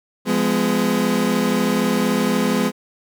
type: chord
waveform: 30% pulse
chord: F diminished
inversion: none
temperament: equal with one note detuned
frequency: 174.61 / 207.7 / 251.7 Hz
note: F3 / Ab3 / Cb4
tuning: 0 / 0 / +33 cents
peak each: -22 / -17 / -18 dBFS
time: 0.25-2.72 s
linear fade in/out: 50 ms
effects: none